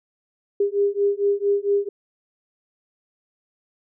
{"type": "beating tone pair", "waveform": "sine", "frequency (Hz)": [401.3, 405.7], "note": ["G4", "G#4"], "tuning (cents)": [41, -41], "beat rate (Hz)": 4.4, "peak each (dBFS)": [-21, -21], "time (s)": [0.6, 1.89], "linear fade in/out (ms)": 5, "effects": []}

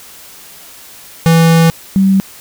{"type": "tone pair in turn", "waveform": ["square", "sine"], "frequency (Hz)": [164.81, 192.92], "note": ["E3", "G3"], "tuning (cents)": [0, -27], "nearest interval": "minor third", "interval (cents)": 273, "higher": "second", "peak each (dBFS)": -6, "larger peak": "neither", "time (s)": [[1.26, 1.7], [1.96, 2.2]], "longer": "first", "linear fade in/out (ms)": 0, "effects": ["white hiss -36 dBFS RMS until 2.4 s"]}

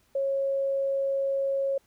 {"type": "tone", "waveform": "sine", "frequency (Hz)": 547, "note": "C#5", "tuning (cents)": -23, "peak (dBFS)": -24, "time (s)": [0.15, 1.78], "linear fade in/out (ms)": 5, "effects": ["pink hiss -66 dBFS RMS until 1.86 s"]}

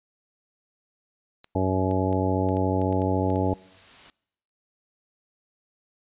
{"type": "clicks", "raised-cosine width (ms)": 0.2, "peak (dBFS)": -29, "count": 10, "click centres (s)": [1.444, 1.912, 2.128, 2.489, 2.569, 2.816, 2.926, 3.019, 3.302, 3.359]}
{"type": "harmonic tone", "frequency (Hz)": 94, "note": "F#2", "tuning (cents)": 28, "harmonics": [1, 2, 3, 4, 5, 6, 7, 9], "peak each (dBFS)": [-26, -30, -27, -31, -30, -32, -32, -31], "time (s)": [1.55, 3.54], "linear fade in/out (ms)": 5}
{"type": "noise with exponential growth", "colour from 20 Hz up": "white", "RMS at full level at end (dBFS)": -45, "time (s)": [2.03, 4.1], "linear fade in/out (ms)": 1, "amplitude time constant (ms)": 450}
{"effects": ["noise-tail reverb RT60 0.9 s tail -24 dB re dry", "resampled to 8000 Hz"]}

